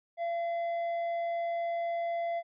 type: tone with tanh clipping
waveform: triangle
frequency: 681 Hz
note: F5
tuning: 44 cents flat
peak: -31 dBFS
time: 0.17-2.43 s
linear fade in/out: 50 ms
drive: 10 dB
effects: none